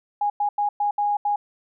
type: tone bursts at uneven times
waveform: sine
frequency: 824 Hz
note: G#5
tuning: 14 cents flat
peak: -19 dBFS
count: 6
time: 0.21-0.3 / 0.4-0.49 / 0.58-0.69 / 0.8-0.91 / 0.98-1.17 / 1.25-1.36 s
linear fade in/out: 5 ms
effects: none